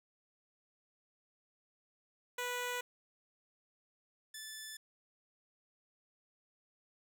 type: tone pair in turn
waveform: 10% pulse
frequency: 491.5 / 1747.9 Hz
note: B4 / A6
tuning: -8 / -12 cents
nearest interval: octave + minor seventh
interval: 2196 cents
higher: second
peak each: -28 / -36 dBFS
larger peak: first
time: 2.38-2.81 / 4.34-4.77 s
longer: neither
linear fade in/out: 5 ms
effects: none